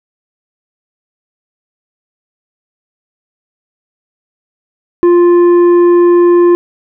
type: tone with tanh clipping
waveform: triangle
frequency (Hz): 349.2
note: F4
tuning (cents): 0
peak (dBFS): -5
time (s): 5.03-6.55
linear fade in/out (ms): 0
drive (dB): 11
effects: none